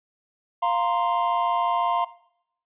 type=chord; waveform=triangle; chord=F suspended fourth; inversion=none; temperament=equal; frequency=698.5 / 932.3 / 1046.5 Hz; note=F5 / Bb5 / C6; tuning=0 / 0 / 0 cents; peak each=-23 dBFS; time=0.62-2.05 s; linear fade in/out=10 ms; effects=noise-tail reverb RT60 0.7 s tail -18 dB re dry + resampled to 8000 Hz